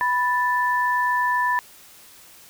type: tone pair together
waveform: sine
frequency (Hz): 987.8 / 1760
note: B5 / A6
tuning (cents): 0 / 0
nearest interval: minor seventh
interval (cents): 1000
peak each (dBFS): -20 / -23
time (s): 0.01-1.59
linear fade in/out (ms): 0
effects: white hiss -48 dBFS RMS until 2.49 s